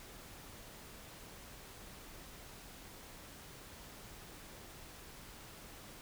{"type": "silence", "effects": ["pink hiss -53 dBFS RMS until 6.01 s"]}